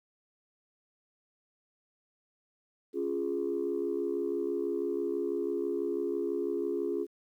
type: chord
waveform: sine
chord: Db major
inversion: none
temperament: equal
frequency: 277.2 / 349.2 / 415.3 Hz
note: Db4 / F4 / Ab4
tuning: 0 / 0 / 0 cents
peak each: -36 / -32 / -32 dBFS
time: 2.93-7.07 s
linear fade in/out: 50 ms
effects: tanh soft clip ceiling -22 dBFS + 11-bit